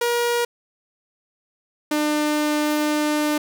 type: tone pair in turn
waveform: sawtooth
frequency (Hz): 476.5 / 300.2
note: A#4 / D4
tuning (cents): +38 / +38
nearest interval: minor sixth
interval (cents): 800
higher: first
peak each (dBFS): -15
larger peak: neither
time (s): 0.01-0.45 / 1.91-3.38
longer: second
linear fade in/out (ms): 5
effects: none